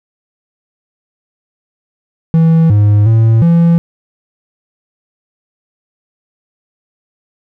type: tone with pitch steps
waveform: triangle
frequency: 163.2 / 103.8 / 112.7 / 168.7 Hz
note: E3 / G#2 / A2 / E3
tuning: -17 / 0 / +42 / +40 cents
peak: -3 dBFS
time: 2.34-3.78 s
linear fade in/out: 0 ms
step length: 360 ms
effects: none